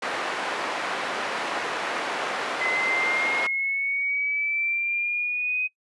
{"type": "band-pass noise", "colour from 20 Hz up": "white", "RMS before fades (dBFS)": -29, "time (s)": [0.02, 3.47], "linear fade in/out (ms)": 5, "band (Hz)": [370, 1700], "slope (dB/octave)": 12}
{"type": "exponential sweep", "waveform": "sine", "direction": "up", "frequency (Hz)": [2036, 2514], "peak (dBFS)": -23, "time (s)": [2.6, 5.68], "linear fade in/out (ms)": 20}
{"effects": ["noise-tail reverb RT60 0.1 s tail -21 dB re dry", "resampled to 24000 Hz"]}